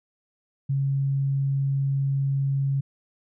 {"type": "tone", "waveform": "sine", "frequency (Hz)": 137.5, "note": "C#3", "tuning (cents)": -14, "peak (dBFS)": -21, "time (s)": [0.69, 2.81], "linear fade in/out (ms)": 10, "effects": []}